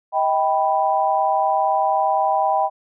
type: chord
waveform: sine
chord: Eb augmented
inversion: none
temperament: equal with one note detuned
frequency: 632.8 / 784 / 987.8 Hz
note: Eb5 / G5 / B5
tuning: +29 / 0 / 0 cents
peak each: -22 / -18 / -22 dBFS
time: 0.12-2.7 s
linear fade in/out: 50 ms
effects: none